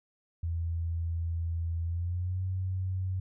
sine tone with pitch glide, 83.6 to 93.3 Hz, E2 to F#2, +25 to +15 cents, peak -29 dBFS, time 0.43-3.2 s, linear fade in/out 5 ms, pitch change +190 cents, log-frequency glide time 1.84-2.42 s, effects none

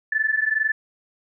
sine tone pair together, 1737.8 / 1760 Hz, A6 / A6, -22 / 0 cents, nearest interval unison, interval 22 cents, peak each -22 dBFS, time 0.12-0.72 s, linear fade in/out 5 ms, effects none

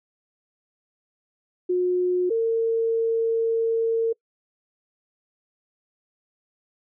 sine tone pair in turn, 361 / 454.8 Hz, F#4 / A#4, -43 / -43 cents, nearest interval major third, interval 400 cents, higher second, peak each -19 dBFS, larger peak neither, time 1.69-2.3 / 2.3-4.13 s, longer second, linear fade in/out 10 ms, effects noise-tail reverb RT60 0.1 s tail -25 dB re dry

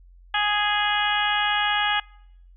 harmonic tone, 415.3 Hz, G#4, in tune, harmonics 2 / 3 / 4 / 5 / 6 / 7 / 8, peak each -25 / -29 / -25 / -32 / -32 / -28 / -30 dBFS, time 0.34-2 s, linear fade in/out 5 ms, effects noise-tail reverb RT60 0.8 s tail -26 dB re dry + added 44 Hz sine -47 dBFS peak until 2.56 s

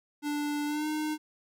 square tone with pitch glide, 293.7 to 306.2 Hz, D4 to D#4, 0 to -28 cents, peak -30 dBFS, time 0.22-1.18 s, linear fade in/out 50 ms, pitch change +72 cents, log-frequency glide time 0.66-0.87 s, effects none

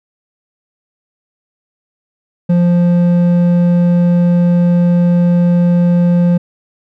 sine tone with hard clipping, 174.61 Hz, F3, in tune, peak -9 dBFS, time 2.49-6.38 s, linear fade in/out 10 ms, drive 6 dB, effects none

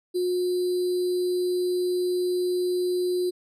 sine tone with sample-and-hold, 360 Hz, F#4, 47 cents flat, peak -22 dBFS, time 0.14-3.31 s, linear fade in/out 20 ms, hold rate 4410 Hz, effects resampled to 32000 Hz

